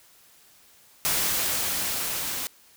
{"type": "noise with level ramp", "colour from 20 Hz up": "white", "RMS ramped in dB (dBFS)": [-24, -31], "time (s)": [1.05, 2.47], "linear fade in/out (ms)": 0, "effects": ["white hiss -56 dBFS RMS until 2.76 s"]}